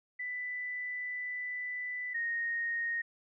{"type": "tone pair in turn", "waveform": "sine", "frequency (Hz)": [1988, 1861.3], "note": ["B6", "A#6"], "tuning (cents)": [11, -3], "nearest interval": "minor second", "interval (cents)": 114, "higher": "first", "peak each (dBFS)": [-35, -31], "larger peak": "second", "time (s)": [[0.19, 2.14], [2.14, 3.02]], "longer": "first", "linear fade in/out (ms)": 10, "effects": []}